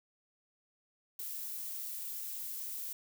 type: noise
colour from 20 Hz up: violet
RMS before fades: -41 dBFS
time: 1.19-2.93 s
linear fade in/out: 2 ms
effects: none